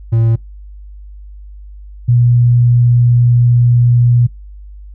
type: tone pair in turn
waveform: triangle / sine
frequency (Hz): 114 / 120.78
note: A#2 / B2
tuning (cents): -38 / -38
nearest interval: minor second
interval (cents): 100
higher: second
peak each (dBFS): -6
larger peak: neither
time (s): 0.12-0.36 / 2.08-4.27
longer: second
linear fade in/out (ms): 10
effects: noise-tail reverb RT60 0.2 s tail -26 dB re dry + added 50 Hz sine -30 dBFS peak until 4.94 s